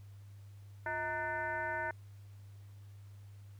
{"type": "tone with frequency modulation", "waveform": "sine", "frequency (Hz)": 1210, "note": "D#6", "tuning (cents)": -49, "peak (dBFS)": -34, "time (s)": [0.86, 1.91], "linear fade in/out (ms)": 2, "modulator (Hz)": 286, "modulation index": 2.3, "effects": ["added 100 Hz sine -50 dBFS peak until 3.59 s", "pink hiss -69 dBFS RMS until 3.59 s"]}